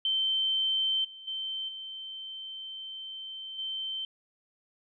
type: tone with level steps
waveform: sine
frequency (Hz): 3103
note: G7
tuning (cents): -18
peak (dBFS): -25 / -44 / -32 / -38 / -32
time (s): 0.05-4.05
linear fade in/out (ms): 2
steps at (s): 1.04 / 1.27 / 1.68 / 3.58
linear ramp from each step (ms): 10
effects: none